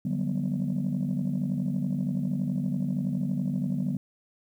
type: chord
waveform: sine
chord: G major seventh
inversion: second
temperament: just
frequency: 147 / 183.75 / 196 / 245 Hz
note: D3 / F#3 / G3 / B3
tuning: +2 / -12 / 0 / -14 cents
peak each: -30 dBFS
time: 0.05-3.97 s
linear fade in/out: 5 ms
effects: tanh soft clip ceiling -20 dBFS + 10-bit